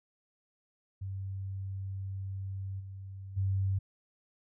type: tone with level steps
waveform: sine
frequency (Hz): 96.6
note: G2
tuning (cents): -25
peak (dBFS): -35 / -41 / -27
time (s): 1.01-3.79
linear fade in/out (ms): 10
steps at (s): 2.79 / 3.36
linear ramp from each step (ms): 20
effects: none